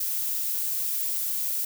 violet noise, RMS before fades -28 dBFS, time 0-1.65 s, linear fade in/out 5 ms, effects none

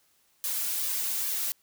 blue noise with flanger, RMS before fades -30 dBFS, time 0.44-1.52 s, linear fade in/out 0 ms, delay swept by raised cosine 1.7 to 3.6 ms, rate 2.4 Hz, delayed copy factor +0.9, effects white hiss -67 dBFS RMS until 1.62 s

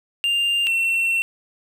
triangle tone pair in turn, 2796 / 2709 Hz, F7 / E7, +1 / +47 cents, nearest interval minor second, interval 54 cents, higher first, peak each -16 dBFS, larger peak neither, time 0.24-0.67 / 0.67-1.22 s, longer second, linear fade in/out 0 ms, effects none

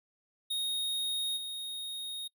square tone with level steps, 3729 Hz, A#7, in tune, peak -31 / -37 dBFS, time 0.5-2.28 s, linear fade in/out 10 ms, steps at 1.36 s, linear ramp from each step 20 ms, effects noise-tail reverb RT60 0.1 s tail -26 dB re dry

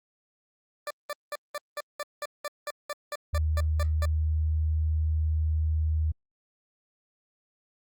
20% pulse tone bursts, 588 Hz, D5, 2 cents sharp, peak -26 dBFS, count 15, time 0.87-4.055 s, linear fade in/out 2 ms, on 35 ms, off 190 ms
sine tone with pitch glide, 77.78 to 78.23 Hz, D#2 to D#2, 0 to +10 cents, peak -23 dBFS, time 3.33-6.12 s, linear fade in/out 10 ms, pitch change +10 cents, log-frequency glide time 3.92-4.81 s
effects Opus 48 kbps

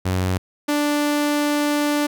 sawtooth tone pair in turn, 92.5 / 293.7 Hz, F#2 / D4, 0 / 0 cents, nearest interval octave + minor sixth, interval 2000 cents, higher second, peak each -15 / -14 dBFS, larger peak second, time 0.05-0.38 / 0.68-2.07 s, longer second, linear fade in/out 10 ms, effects none

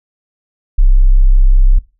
sine tone, 32.7 Hz, C1, in tune, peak -4 dBFS, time 0.78-1.79 s, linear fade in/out 10 ms, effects noise-tail reverb RT60 0.3 s tail -19 dB re dry

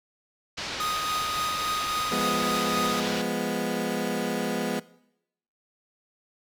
white low-pass noise, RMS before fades -34 dBFS, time 0.57-3.22 s, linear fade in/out 10 ms, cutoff 5100 Hz, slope 24 dB/octave
45% pulse tone with tremolo, 1244 Hz, D#6, 1 cent flat, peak -26 dBFS, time 0.8-3 s, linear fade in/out 2 ms, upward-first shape triangle, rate 3.6 Hz, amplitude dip 35%
20% pulse chord, F diminished, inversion none, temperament equal, 174.61 / 207.7 / 246.9 Hz, F3 / Ab3 / Cb4, 0 / 0 / 0 cents, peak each -28 / -25 / -25 dBFS, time 2.11-4.8 s, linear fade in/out 10 ms
effects noise-tail reverb RT60 0.8 s tail -20 dB re dry

